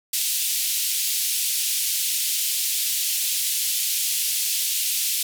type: band-pass noise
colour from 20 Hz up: white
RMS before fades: -24 dBFS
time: 0.13-5.23 s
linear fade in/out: 5 ms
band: 2700 to 15000 Hz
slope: 24 dB/octave
effects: none